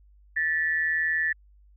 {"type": "tone pair together", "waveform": "sine", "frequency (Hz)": [1760, 1920.7], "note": ["A6", "B6"], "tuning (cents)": [0, -49], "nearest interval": "major second", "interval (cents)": 151, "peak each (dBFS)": [-24, -28], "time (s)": [0.36, 1.33], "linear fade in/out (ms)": 10, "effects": ["added 50 Hz sine -53 dBFS peak until 1.76 s"]}